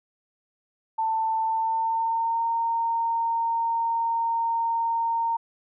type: tone with pitch glide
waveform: sine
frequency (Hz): 890 to 920.3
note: A5 to A#5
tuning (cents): +20 to -22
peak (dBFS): -22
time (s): 0.98-5.37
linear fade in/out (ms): 10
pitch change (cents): +58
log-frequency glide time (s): 1.42-2.44
effects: none